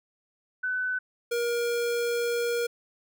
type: tone pair in turn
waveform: sine / square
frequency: 1505 / 474 Hz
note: F#6 / A#4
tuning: +29 / +29 cents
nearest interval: octave + minor sixth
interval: 2000 cents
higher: first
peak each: -26 dBFS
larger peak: neither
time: 0.63-0.99 / 1.31-2.67 s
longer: second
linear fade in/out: 10 ms
effects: none